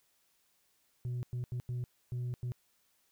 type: tone bursts at uneven times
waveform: sine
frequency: 123.2 Hz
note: B2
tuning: 4 cents flat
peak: -31 dBFS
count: 6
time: 1.05-1.23 / 1.33-1.44 / 1.52-1.6 / 1.69-1.84 / 2.12-2.34 / 2.43-2.52 s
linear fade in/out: 0 ms
effects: tanh soft clip ceiling -33 dBFS + white hiss -73 dBFS RMS until 3.11 s